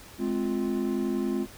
triangle chord, F minor, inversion first, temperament equal with one note detuned, 211 / 261.6 / 349.2 Hz, Ab3 / C4 / F4, +28 / 0 / 0 cents, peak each -28 dBFS, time 0.18-1.47 s, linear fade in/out 50 ms, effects pink hiss -48 dBFS RMS until 1.57 s

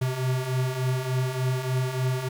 square beating tone pair, 126.4 / 129.8 Hz, B2 / C3, +41 / -13 cents, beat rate 3.4 Hz, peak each -31 / -26 dBFS, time 0.01-2.29 s, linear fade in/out 10 ms, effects 10-bit

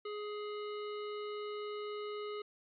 harmonic tone, 418.1 Hz, G#4, 12 cents sharp, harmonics 1 / 3 / 5 / 7 / 9 / 10, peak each -39 / -46 / -53 / -53 / -58 / -60 dBFS, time 0.05-2.42 s, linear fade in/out 5 ms, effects MP3 64 kbps

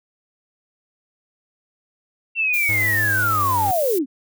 sine linear sweep, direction down, 2719 to 240.9 Hz, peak -17 dBFS, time 2.35-4.06 s, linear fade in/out 50 ms
violet noise, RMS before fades -28 dBFS, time 2.53-3.99 s, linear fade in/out 10 ms
45% pulse tone with pitch glide, 104.8 to 97.78 Hz, G#2 to G2, +16 to -4 cents, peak -26 dBFS, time 2.69-3.71 s, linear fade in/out 0 ms, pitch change -120 cents, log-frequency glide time 3.35-3.44 s
effects none

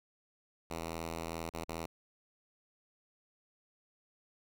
5% pulse tone with dropouts, 82.41 Hz, E2, in tune, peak -27 dBFS, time 0.7-1.86 s, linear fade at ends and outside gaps 5 ms, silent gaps 1.496-1.537 / 1.645-1.684 s, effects none

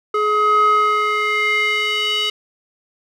square tone with band-pass filter sweep, 422.3 Hz, G#4, 29 cents sharp, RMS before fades -17 dBFS, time 0.14-2.3 s, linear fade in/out 5 ms, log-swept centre 960 to 3200 Hz, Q 3.7, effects none

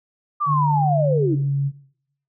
sine linear sweep, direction down, 1205 to 283.2 Hz, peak -18 dBFS, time 0.4-1.36 s, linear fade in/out 20 ms
sine tone with pitch glide, 147.9 to 139.6 Hz, D3 to C#3, +13 to +13 cents, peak -18 dBFS, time 0.46-1.72 s, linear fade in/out 50 ms, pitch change -100 cents, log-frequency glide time 1.15-1.34 s
effects noise-tail reverb RT60 0.7 s tail -18 dB re dry

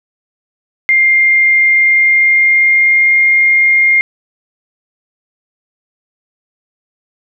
sine tone with pitch glide, 2109 to 2122 Hz, C7 to C7, +13 to +24 cents, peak -6 dBFS, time 0.89-4.01 s, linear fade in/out 0 ms, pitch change +11 cents, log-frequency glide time 1.76-3.19 s, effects none

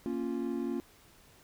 triangle chord, Bb minor, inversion none, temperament equal, 233.1 / 277.2 / 349.2 Hz, Bb3 / Db4 / F4, 0 / 0 / 0 cents, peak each -34 dBFS, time 0.06-0.8 s, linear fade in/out 0 ms, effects pink hiss -60 dBFS RMS until 1.43 s

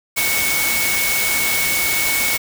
sine tone in noise, 2217 Hz, C#7, in tune, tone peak -20 dBFS, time 0.16-2.38 s, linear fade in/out 20 ms, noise white, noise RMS -20 dBFS, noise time 0.16-2.38 s, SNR -3 dB, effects none

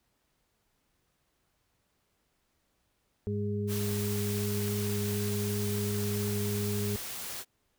harmonic tone, 102.7 Hz, G#2, 19 cents flat, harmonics 1 / 2 / 4, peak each -32 / -34 / -35 dBFS, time 3.27-6.96 s, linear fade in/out 0 ms
white noise, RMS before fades -39 dBFS, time 3.67-7.45 s, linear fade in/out 50 ms
effects pink hiss -75 dBFS RMS until 7.78 s

